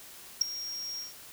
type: tone with ADSR envelope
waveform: triangle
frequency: 5588 Hz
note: F8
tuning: in tune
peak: -15 dBFS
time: 0.41-1.14 s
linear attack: 8 ms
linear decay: 4 ms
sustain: -19 dB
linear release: 150 ms
effects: white hiss -49 dBFS RMS until 1.32 s